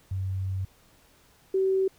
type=tone pair in turn; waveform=sine; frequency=95 / 382.1 Hz; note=F#2 / G4; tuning=+46 / -44 cents; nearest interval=2 octaves; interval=2410 cents; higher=second; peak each=-27 / -21 dBFS; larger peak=second; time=0.11-0.65 / 1.54-1.88 s; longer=first; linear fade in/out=5 ms; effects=pink hiss -60 dBFS RMS until 1.98 s